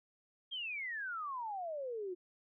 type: exponential sweep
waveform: sine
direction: down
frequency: 3266 to 348.8 Hz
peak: -38 dBFS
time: 0.51-2.15 s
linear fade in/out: 20 ms
effects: none